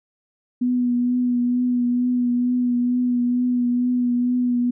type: tone with vibrato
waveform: sine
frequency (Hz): 245.7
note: B3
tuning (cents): -9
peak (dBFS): -17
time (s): 0.61-4.71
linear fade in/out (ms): 10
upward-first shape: triangle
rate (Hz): 2.2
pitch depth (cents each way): 25
effects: none